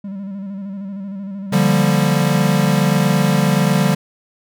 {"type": "tone with vibrato", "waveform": "triangle", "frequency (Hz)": 196.5, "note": "G3", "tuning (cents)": 4, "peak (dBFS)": -23, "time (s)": [0.04, 2.35], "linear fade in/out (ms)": 5, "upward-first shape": "square", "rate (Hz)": 13, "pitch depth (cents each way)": 47}
{"type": "chord", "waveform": "square", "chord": "G minor seventh", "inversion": "second", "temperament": "equal", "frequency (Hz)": [146.83, 174.61, 196, 233.1], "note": ["D3", "F3", "G3", "Bb3"], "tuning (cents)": [0, 0, 0, 0], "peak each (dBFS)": [-18, -19, -18, -24], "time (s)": [1.52, 3.95], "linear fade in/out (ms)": 10}
{"effects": []}